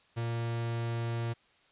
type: tone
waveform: 45% pulse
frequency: 116.54 Hz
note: A#2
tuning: in tune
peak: -31 dBFS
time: 0.16-1.34 s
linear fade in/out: 20 ms
effects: white hiss -65 dBFS RMS until 1.71 s + resampled to 8000 Hz